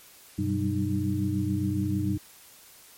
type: tone cluster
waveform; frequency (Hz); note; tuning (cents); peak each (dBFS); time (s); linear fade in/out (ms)
sine; 96.2 / 124.5 / 190 / 197 / 305.8; G2 / B2 / F#3 / G3 / D#4; -32 / +14 / +46 / +9 / -30; -29 / -32 / -32 / -34 / -29; 0.38-2.18; 10
effects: white hiss -52 dBFS RMS until 2.97 s + MP3 64 kbps